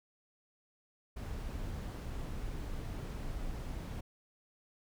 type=noise; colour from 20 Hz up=brown; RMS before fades=-40 dBFS; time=1.16-4.01 s; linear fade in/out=10 ms; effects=none